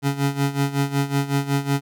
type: tone with tremolo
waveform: 25% pulse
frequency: 140 Hz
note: C#3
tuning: 18 cents sharp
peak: -13 dBFS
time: 0.02-1.81 s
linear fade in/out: 50 ms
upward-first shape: sine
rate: 5.4 Hz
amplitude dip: 80%
effects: none